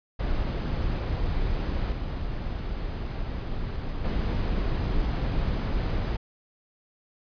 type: noise with level steps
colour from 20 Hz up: brown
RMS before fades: -27 / -31 / -26 dBFS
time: 0.19-6.17 s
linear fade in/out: 10 ms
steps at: 1.92 / 4.04 s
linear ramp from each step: 5 ms
effects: resampled to 11025 Hz